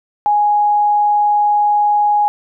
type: tone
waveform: sine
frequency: 830.6 Hz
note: G#5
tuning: in tune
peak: -10 dBFS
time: 0.26-2.28 s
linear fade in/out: 0 ms
effects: none